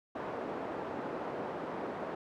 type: band-pass noise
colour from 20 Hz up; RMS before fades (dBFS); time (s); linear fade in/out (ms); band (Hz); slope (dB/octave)
pink; -39; 0.15-2.15; 5; 320 to 910; 12
effects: none